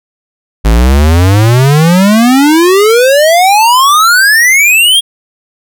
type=exponential sweep; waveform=square; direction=up; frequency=51.8 to 3322 Hz; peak=-4 dBFS; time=0.64-5.01 s; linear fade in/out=20 ms; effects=none

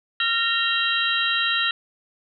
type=tone cluster; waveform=sine; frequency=1377 / 1846 / 2770 / 3179 / 3892 Hz; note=F6 / A#6 / F7 / G7 / B7; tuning=-25 / -17 / -15 / +24 / -26 cents; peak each=-26 dBFS; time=0.2-1.71 s; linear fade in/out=2 ms; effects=none

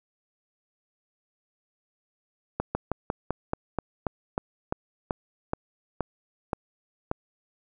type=slowing click train; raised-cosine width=1 ms; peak=-12 dBFS; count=15; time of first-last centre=2.6-7.114 s; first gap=150 ms; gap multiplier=1.11; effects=none

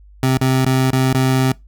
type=tone with dropouts; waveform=25% pulse; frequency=130.81 Hz; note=C3; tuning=in tune; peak=-9 dBFS; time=0.23-1.52 s; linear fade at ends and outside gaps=2 ms; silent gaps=0.375-0.413 / 0.649-0.662 / 0.905-0.93 / 1.129-1.147 s; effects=noise-tail reverb RT60 0.2 s tail -23 dB re dry + added 50 Hz sine -41 dBFS peak until 1.67 s

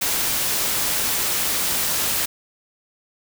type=noise; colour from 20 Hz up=white; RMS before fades=-22 dBFS; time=0.01-2.26 s; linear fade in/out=10 ms; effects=none

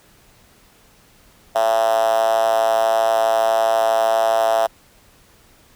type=tone with high-pass filter; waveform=5% pulse; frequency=112.3 Hz; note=A2; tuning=36 cents sharp; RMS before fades=-17 dBFS; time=1.55-4.67 s; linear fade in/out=10 ms; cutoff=670 Hz; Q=7.7; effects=pink hiss -52 dBFS RMS until 5.75 s

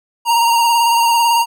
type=tone with vibrato; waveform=square; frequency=932.3 Hz; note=A#5; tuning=in tune; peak=-11 dBFS; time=0.25-1.46 s; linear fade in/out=50 ms; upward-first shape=sine; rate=18 Hz; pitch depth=28 cents each way; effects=none

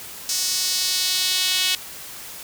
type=tone with high-pass filter sweep; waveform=sawtooth; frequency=370 Hz; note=F#4; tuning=in tune; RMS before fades=-22 dBFS; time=0.29-1.75 s; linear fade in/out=2 ms; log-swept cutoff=5600 to 3200 Hz; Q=2; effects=white hiss -37 dBFS RMS until 2.43 s

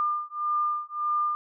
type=beating tone pair; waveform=sine; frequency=1201 / 1202.7 Hz; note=D6 / D6; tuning=+38 / +41 cents; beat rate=1.7 Hz; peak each=-28 / -28 dBFS; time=0-1.35 s; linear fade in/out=0 ms; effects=none

